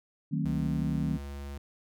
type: chord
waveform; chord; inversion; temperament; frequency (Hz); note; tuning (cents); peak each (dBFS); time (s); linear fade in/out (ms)
sine; D# diminished seventh; none; just; 155.56 / 186.68 / 224 / 268.8; D#3 / F#3 / A3 / C4; 0 / +16 / +31 / +47; -30 / -34 / -34 / -35; 0.31-1.18; 20
type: tone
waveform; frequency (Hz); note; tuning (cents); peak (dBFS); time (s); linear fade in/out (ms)
square; 70.3; C#2; +25; -38; 0.45-1.58; 5
effects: none